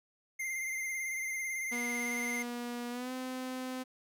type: tone with vibrato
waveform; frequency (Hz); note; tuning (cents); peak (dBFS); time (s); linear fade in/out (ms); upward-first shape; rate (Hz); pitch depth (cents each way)
square; 2093; C7; 0; -35; 0.39-2.43; 10; sine; 18; 32
type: tone with pitch glide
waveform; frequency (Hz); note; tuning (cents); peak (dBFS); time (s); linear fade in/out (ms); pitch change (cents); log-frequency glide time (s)
sawtooth; 240.8 to 256.6; B3 to C4; -44 to -34; -33; 1.71-3.84; 20; +110; 2.9-3.12
effects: none